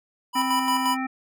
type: tone with tremolo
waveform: square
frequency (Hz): 987.8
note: B5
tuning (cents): 0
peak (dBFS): -21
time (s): 0.33-0.97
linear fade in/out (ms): 50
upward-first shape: square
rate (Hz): 5.7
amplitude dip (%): 50
type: harmonic tone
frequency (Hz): 261.6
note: C4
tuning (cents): 0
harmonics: 1 / 3 / 5 / 7 / 9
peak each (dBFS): -27 / -32 / -34 / -35 / -37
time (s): 0.35-1.07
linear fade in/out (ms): 10
effects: none